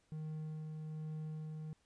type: tone with tremolo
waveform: triangle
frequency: 155.56 Hz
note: D#3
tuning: in tune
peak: -38 dBFS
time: 0.12-1.73 s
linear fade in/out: 0 ms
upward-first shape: sine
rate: 1.2 Hz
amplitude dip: 25%
effects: pink hiss -75 dBFS RMS until 1.85 s + resampled to 22050 Hz